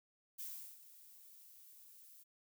violet noise with ADSR envelope, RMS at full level -45 dBFS, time 0.38-2.24 s, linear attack 20 ms, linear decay 370 ms, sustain -15 dB, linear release 17 ms, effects none

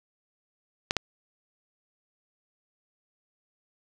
clicks, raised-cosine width 0.2 ms, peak -7 dBFS, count 2, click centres 0.909 / 0.967 s, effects none

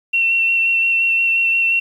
sine tone with vibrato, 2712 Hz, E7, 49 cents sharp, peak -13 dBFS, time 0.13-1.8 s, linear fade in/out 10 ms, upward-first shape square, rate 5.7 Hz, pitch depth 11 cents each way, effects 8-bit

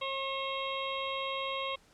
harmonic tone, 540 Hz, C#5, 45 cents flat, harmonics 1 / 2 / 4 / 5 / 6 / 7, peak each -38 / -37 / -42 / -42 / -41 / -43 dBFS, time 0.01-1.76 s, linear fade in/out 10 ms, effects pink hiss -63 dBFS RMS until 1.93 s + low-pass 9000 Hz 12 dB/octave

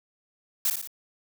blue noise with echo, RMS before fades -24 dBFS, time 0.65-0.7 s, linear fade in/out 2 ms, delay 58 ms, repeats 3, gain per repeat -5 dB, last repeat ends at 0.874 s, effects none

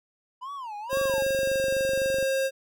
triangle tone with vibrato, 968 Hz, B5, 35 cents flat, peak -32 dBFS, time 0.41-1.23 s, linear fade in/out 20 ms, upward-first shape sine, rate 2.1 Hz, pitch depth 280 cents each way
square tone with pitch glide, 539 to 535.6 Hz, C#5 to C5, -49 to +40 cents, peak -24 dBFS, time 0.89-2.51 s, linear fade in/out 50 ms, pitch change -11 cents, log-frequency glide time 1.27-1.66 s
click train, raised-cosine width 2 ms, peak -25 dBFS, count 32, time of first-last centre 0.93-2.227 s, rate 23.9 Hz
effects none

